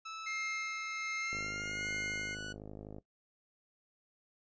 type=tone with pitch glide; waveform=sawtooth; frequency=1309 to 1477.8 Hz; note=E6 to F#6; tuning=-13 to -3 cents; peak=-38 dBFS; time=0.05-2.53 s; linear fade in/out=10 ms; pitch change=+210 cents; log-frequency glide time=1.18-1.9 s
type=tone with tremolo; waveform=45% pulse; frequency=2123 Hz; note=C7; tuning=25 cents sharp; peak=-36 dBFS; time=0.26-2.35 s; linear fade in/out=10 ms; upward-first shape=sine; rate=1.3 Hz; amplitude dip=40%
type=click train; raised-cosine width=2 ms; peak=-33 dBFS; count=87; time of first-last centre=1.33-2.984 s; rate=52 Hz
effects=noise-tail reverb RT60 0.1 s tail -17 dB re dry + resampled to 16000 Hz